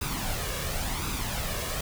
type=noise with flanger; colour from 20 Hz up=pink; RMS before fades=-31 dBFS; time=0.01-1.81 s; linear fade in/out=5 ms; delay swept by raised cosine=0.8 to 1.8 ms; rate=0.93 Hz; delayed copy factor=+0.55; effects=none